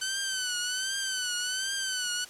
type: tone with vibrato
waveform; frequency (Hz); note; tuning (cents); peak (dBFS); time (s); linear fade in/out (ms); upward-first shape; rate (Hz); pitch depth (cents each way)
10% pulse; 1517; F#6; +43; -20; 0.01-2.25; 10; triangle; 1.3; 91
effects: white hiss -48 dBFS RMS until 2.29 s + low-pass 10000 Hz 12 dB/octave